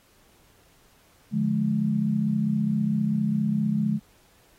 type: chord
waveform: sine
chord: D diminished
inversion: none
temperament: just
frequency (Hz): 146.83 / 176.2 / 211.4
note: D3 / F3 / Ab3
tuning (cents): 0 / +16 / +31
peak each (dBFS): -28 / -29 / -23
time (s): 1.31-4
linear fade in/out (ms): 50
effects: pink hiss -60 dBFS RMS until 4.58 s + AAC 48 kbps